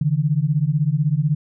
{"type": "beating tone pair", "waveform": "sine", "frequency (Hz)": [141.7, 157.7], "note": ["C#3", "D#3"], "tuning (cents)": [38, 24], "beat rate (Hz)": 16, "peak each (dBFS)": -19, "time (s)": [0.01, 1.35], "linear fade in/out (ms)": 5, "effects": []}